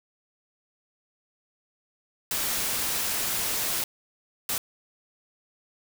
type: noise bursts at uneven times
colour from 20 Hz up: white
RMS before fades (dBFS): -28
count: 2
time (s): 2.31-3.84 / 4.49-4.58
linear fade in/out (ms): 2
effects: none